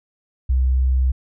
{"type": "tone", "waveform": "sine", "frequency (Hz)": 64.4, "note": "C2", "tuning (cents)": -27, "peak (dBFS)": -14, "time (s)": [0.49, 1.12], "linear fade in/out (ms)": 10, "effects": []}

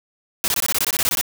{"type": "noise bursts", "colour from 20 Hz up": "white", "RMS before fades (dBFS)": -20, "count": 13, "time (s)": [0.44, 1.212], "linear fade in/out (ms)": 0, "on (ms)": 40, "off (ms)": 21, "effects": []}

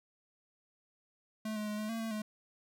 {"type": "tone with pitch steps", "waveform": "square", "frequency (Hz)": [217, 211.8, 210.3, 213.9, 226.9, 224.3, 213.6], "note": ["A3", "G#3", "G#3", "A3", "A#3", "A3", "G#3"], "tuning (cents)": [-24, 34, 22, -49, -47, 34, 49], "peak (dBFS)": -36, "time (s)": [1.45, 2.22], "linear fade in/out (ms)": 5, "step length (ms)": 110, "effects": []}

